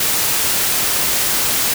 white noise, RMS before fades -17 dBFS, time 0-1.74 s, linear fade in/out 5 ms, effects none

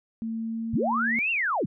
sine tone with pitch glide, 225.4 to 229.5 Hz, A3 to A#3, +42 to -27 cents, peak -28 dBFS, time 0.22-1.19 s, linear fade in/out 0 ms, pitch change +31 cents, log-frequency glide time 0.47-0.93 s
sine linear two-way sweep, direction up then down, 64.8 to 2800 to 96.8 Hz, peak -23 dBFS, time 0.73-1.66 s, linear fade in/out 10 ms, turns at 1.31 s
effects none

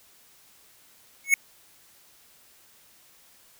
square tone with exponential growth, 2203 Hz, C#7, 11 cents flat, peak -12 dBFS, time 1.24-1.34 s, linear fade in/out 1 ms, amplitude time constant 20 ms, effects white hiss -57 dBFS RMS until 3.59 s

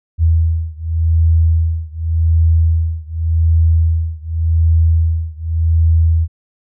sine beating tone pair, 81.3 / 82.17 Hz, E2 / E2, -23 / -5 cents, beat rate 0.87 Hz, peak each -13 / -14 dBFS, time 0.18-6.28 s, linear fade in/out 50 ms, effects none

